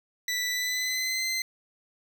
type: tone with pitch glide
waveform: 20% pulse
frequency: 1975.5 to 2063 Hz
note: B6 to C7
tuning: 0 to -25 cents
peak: -22 dBFS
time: 0.28-1.42 s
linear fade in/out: 2 ms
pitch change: +75 cents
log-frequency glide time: 0.5-1.25 s
effects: 10-bit